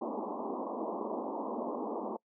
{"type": "band-pass noise", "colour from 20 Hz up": "pink", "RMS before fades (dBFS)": -37, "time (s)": [0.01, 2.17], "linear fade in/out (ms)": 10, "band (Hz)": [210, 1100], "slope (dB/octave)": 96, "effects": ["noise-tail reverb RT60 0.1 s tail -25 dB re dry"]}